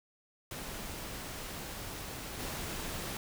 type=noise with level steps; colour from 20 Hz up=pink; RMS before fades=-42 / -39 dBFS; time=0.51-3.17 s; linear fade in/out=2 ms; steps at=2.39 s; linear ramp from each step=5 ms; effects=none